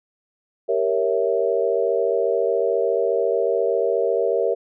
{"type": "chord", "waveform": "sine", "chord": "G diminished seventh", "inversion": "none", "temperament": "equal", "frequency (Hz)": [392, 466.2, 554.4, 659.3], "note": ["G4", "Bb4", "Db5", "Fb5"], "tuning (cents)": [0, 0, 0, 0], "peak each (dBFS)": [-24, -21, -24, -25], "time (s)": [0.68, 4.55], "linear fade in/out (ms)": 20, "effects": []}